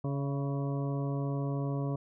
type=harmonic tone with a mistuned harmonic; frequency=140.2 Hz; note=C#3; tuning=20 cents sharp; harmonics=1 / 2 / 3 / 4 / 5 / 7 / 8; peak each=-31 / -37 / -41 / -43 / -45 / -48 / -49 dBFS; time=0.04-1.96 s; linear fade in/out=5 ms; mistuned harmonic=5; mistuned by=-45 cents; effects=none